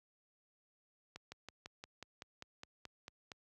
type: slowing click train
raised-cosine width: 0.2 ms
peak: -30 dBFS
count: 12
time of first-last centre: 1.16-3.318 s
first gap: 160 ms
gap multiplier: 1.04
effects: high-pass 60 Hz 12 dB/octave